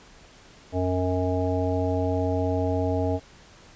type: harmonic tone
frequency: 91.5 Hz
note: F#2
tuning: 19 cents flat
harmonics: 1 / 3 / 5 / 7 / 9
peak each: -26 / -28 / -29 / -29 / -34 dBFS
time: 0.72-3.2 s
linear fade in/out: 50 ms
effects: pink hiss -51 dBFS RMS until 3.75 s + resampled to 16000 Hz